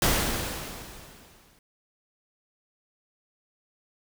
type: noise with exponential decay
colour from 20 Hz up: pink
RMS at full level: -21 dBFS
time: 0.02-1.59 s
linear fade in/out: 2 ms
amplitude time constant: 340 ms
effects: none